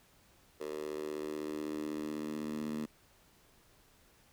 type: tone with high-pass filter sweep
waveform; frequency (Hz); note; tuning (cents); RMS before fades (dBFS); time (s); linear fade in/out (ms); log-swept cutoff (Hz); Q
10% pulse; 76; D#2; -40; -39; 0.6-2.86; 10; 430 to 220; 3.9
effects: pink hiss -65 dBFS RMS until 4.32 s